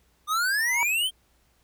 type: exponential sweep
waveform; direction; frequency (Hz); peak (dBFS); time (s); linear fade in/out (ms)
square; up; 1196 to 3214; -23; 0.27-1.11; 50
type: tone with exponential growth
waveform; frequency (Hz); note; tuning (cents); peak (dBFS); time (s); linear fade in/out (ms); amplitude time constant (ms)
triangle; 952; A#5; +36; -21; 0.53-0.83; 0; 64
effects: added 60 Hz sine -66 dBFS peak until 1.63 s + pink hiss -66 dBFS RMS until 1.63 s